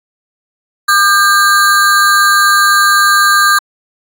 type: ring-modulated tone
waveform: square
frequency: 1400 Hz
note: F6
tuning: 4 cents sharp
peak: -4 dBFS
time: 0.88-3.59 s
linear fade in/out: 10 ms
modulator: 194 Hz
effects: AAC 64 kbps